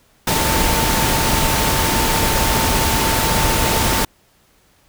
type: tone in noise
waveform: sine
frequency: 896 Hz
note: A5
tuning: 31 cents sharp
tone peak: -23 dBFS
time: 0.27-4.05 s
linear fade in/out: 5 ms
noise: pink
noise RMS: -17 dBFS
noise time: 0.27-4.05 s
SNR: -9 dB
effects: pink hiss -56 dBFS RMS until 4.88 s